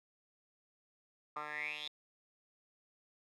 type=tone with band-pass filter sweep; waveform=10% pulse; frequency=150 Hz; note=D3; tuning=37 cents sharp; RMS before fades=-42 dBFS; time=1.36-1.88 s; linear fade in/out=5 ms; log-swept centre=1200 to 3700 Hz; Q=8.8; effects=none